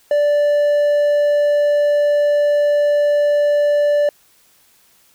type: tone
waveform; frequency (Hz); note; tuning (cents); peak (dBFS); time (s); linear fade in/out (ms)
triangle; 585; D5; -7; -10; 0.11-4.09; 2
effects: white hiss -54 dBFS RMS until 5.14 s